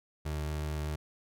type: tone with vibrato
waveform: 30% pulse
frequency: 75.7 Hz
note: D#2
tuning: 47 cents flat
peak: -30 dBFS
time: 0.25-0.96 s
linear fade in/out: 10 ms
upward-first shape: square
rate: 4.7 Hz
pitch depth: 8 cents each way
effects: none